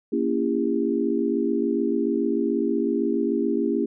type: chord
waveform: sine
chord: A# diminished seventh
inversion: none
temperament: just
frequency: 233.1 / 279.7 / 335.6 / 402.8 Hz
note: A#3 / C#4 / E4 / G4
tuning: 0 / +16 / +31 / +47 cents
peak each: -26 dBFS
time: 0.12-3.86 s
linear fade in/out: 10 ms
effects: none